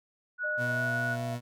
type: tone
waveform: sine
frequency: 1466 Hz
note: F#6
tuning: 16 cents flat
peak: -29 dBFS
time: 0.38-1.17 s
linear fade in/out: 50 ms
type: tone with pitch glide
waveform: sine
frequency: 608 to 678.5 Hz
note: D#5 to E5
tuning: -40 to +50 cents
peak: -35 dBFS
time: 0.43-1.36 s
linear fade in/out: 20 ms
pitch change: +190 cents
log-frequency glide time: 0.6-0.94 s
type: tone with vibrato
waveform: 30% pulse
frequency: 121.6 Hz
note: B2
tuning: 26 cents flat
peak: -30 dBFS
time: 0.57-1.41 s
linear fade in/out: 50 ms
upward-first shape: square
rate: 4.8 Hz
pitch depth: 8 cents each way
effects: none